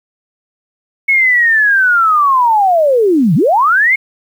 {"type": "linear two-way sweep", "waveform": "sine", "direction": "down then up", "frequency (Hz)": [2204, 138.59, 2204], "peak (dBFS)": -7, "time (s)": [1.08, 3.96], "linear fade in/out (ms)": 10, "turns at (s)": 3.35, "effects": ["7-bit"]}